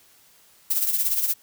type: noise with tremolo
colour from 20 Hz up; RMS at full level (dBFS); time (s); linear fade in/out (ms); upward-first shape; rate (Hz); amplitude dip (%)
violet; -20; 0.7-1.34; 10; triangle; 17; 70
effects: white hiss -56 dBFS RMS until 1.42 s